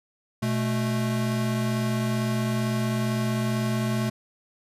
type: tone pair together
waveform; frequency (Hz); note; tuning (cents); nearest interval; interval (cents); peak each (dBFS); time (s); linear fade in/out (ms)
square; 122.29 / 217.9; B2 / A3; -17 / -17; minor seventh; 1000; -27; 0.42-4.1; 10
effects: resampled to 32000 Hz